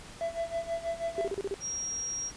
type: tone with tremolo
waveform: triangle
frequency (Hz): 669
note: E5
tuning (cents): +25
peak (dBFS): -26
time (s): 0.21-1.31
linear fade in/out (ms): 0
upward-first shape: sine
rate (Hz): 6.2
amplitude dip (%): 85
type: tone bursts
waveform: sine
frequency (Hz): 395.2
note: G4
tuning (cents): +14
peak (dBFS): -29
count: 6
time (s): 1.18-1.541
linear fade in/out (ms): 0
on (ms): 31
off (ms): 35
type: tone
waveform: sine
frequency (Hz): 5640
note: F8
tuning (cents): +16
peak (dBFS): -32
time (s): 1.6-2.32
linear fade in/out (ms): 50
effects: pink hiss -48 dBFS RMS until 2.36 s + resampled to 22050 Hz